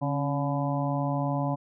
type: harmonic tone with a mistuned harmonic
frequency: 142.9 Hz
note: D3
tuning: 47 cents flat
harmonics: 1 / 2 / 4 / 5 / 6 / 7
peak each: -28 / -31 / -34 / -35 / -36 / -36 dBFS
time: 0.01-1.56 s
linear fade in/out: 20 ms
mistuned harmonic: 2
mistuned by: -62 cents
effects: none